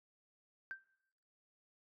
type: tone with exponential decay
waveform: sine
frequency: 1565 Hz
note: G6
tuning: 3 cents flat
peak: -37 dBFS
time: 0.71-0.84 s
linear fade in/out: 0 ms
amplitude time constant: 28 ms
effects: noise-tail reverb RT60 0.9 s tail -23 dB re dry + tanh soft clip ceiling -33 dBFS